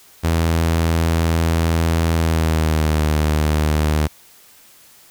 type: tone with pitch glide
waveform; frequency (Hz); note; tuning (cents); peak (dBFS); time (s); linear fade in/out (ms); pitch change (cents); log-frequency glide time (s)
sawtooth; 82.41 to 76.45; E2 to D#2; 0 to -30; -11; 0.23-4.08; 20; -130; 2.15-3.06
effects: white hiss -48 dBFS RMS until 5.1 s